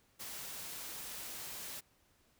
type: noise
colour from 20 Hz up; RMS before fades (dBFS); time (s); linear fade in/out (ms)
white; -45; 0.19-1.81; 20
effects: pink hiss -71 dBFS RMS until 2.39 s